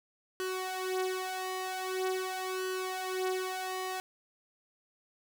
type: tone with flanger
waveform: sawtooth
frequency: 373.3 Hz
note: F#4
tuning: 15 cents sharp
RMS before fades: -35 dBFS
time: 0.4-4 s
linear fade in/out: 0 ms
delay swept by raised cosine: 0.66 to 4.36 ms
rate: 0.44 Hz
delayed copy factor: +0.75
effects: none